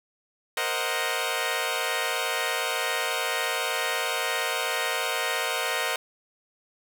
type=chord; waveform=10% pulse; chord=C half-diminished seventh; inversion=third; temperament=equal; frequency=466.2 / 523.3 / 622.3 / 740 Hz; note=Bb4 / C5 / Eb5 / Gb5; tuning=0 / 0 / 0 / 0 cents; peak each=-23 dBFS; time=0.57-5.96 s; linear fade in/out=2 ms; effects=none